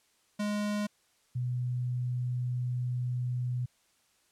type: tone pair in turn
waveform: square / sine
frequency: 207.7 / 124.04 Hz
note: G#3 / B2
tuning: 0 / +8 cents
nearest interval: major sixth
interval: 892 cents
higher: first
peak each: -30 / -29 dBFS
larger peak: second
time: 0.39-0.87 / 1.35-3.66 s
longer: second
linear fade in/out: 10 ms
effects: white hiss -69 dBFS RMS until 4.31 s + low-pass 10000 Hz 12 dB/octave